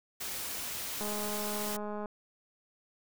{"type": "noise", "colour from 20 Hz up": "white", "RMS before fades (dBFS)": -38, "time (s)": [0.2, 1.77], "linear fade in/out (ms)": 10}
{"type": "click train", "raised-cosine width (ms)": 1, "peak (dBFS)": -26, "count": 220, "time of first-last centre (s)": [1.01, 2.058], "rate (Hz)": 209}
{"effects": []}